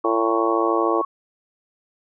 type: harmonic tone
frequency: 113.2 Hz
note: A2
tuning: 50 cents sharp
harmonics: 3 / 4 / 5 / 6 / 7 / 8 / 9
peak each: -22 / -24 / -26 / -28 / -29 / -30 / -31 dBFS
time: 0.04-1.02 s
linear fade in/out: 10 ms
type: tone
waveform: sine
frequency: 1108.7 Hz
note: C#6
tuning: in tune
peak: -23 dBFS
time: 0.04-1.05 s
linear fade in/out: 5 ms
effects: none